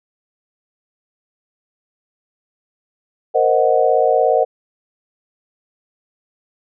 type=chord; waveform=sine; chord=C half-diminished seventh; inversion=third; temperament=equal with one note detuned; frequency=466.2 / 523.3 / 622.3 / 737.9 Hz; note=Bb4 / C5 / Eb5 / Gb5; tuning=0 / 0 / 0 / -5 cents; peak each=-17 dBFS; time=3.34-4.45 s; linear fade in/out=20 ms; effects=none